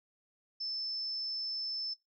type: tone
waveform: sine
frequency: 5274 Hz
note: E8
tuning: in tune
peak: -35 dBFS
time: 0.6-1.94 s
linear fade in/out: 10 ms
effects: noise-tail reverb RT60 0.2 s tail -18 dB re dry